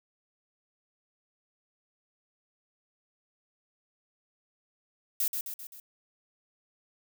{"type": "noise with echo", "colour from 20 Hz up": "violet", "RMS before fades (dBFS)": -28, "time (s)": [5.2, 5.28], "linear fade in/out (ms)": 2, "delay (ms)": 130, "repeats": 4, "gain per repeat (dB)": -5, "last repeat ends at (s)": 5.8, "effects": []}